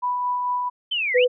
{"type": "tone with tremolo", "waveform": "sine", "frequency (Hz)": 987.8, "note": "B5", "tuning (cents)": 0, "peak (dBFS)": -20, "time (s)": [0.02, 0.7], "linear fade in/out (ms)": 20, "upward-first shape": "sine", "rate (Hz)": 4.5, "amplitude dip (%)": 25}
{"type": "linear two-way sweep", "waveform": "sine", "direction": "down then up", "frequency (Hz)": [3141, 1864.7, 3141], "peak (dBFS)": -21, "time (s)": [0.91, 1.25], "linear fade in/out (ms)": 10, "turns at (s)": 1.16}
{"type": "tone", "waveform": "sine", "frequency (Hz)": 497.1, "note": "B4", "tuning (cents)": 11, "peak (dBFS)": -14, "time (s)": [1.14, 1.28], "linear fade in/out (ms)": 20}
{"effects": []}